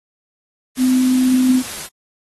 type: tone in noise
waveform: sine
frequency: 255.9 Hz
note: C4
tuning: 38 cents flat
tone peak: -11 dBFS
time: 0.77-1.63 s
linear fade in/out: 50 ms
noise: white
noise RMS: -29 dBFS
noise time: 0.75-1.89 s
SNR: +15 dB
effects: AAC 32 kbps